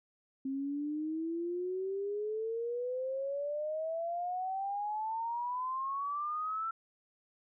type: exponential sweep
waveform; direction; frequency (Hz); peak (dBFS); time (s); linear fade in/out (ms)
sine; up; 265.6 to 1344; -33; 0.45-6.71; 5
effects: none